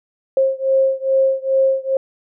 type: beating tone pair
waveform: sine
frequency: 533 / 535.4 Hz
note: C5 / C5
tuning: +32 / +40 cents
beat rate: 2.4 Hz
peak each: -16 / -17 dBFS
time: 0.37-1.97 s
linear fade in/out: 2 ms
effects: none